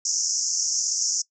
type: band-pass noise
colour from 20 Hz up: pink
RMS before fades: -25 dBFS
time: 0.05-1.22 s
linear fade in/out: 5 ms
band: 5300 to 7000 Hz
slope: 96 dB/octave
effects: noise-tail reverb RT60 0.1 s tail -20 dB re dry